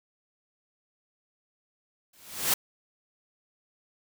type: noise with exponential growth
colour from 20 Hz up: white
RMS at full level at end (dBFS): -21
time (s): 2.13-2.54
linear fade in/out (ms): 5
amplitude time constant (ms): 87
effects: none